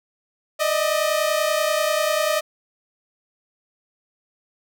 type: tone pair together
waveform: sawtooth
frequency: 601.7 / 632 Hz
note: D5 / D#5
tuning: +42 / +27 cents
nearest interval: minor second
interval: 85 cents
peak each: -18 dBFS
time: 0.59-2.41 s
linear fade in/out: 20 ms
effects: none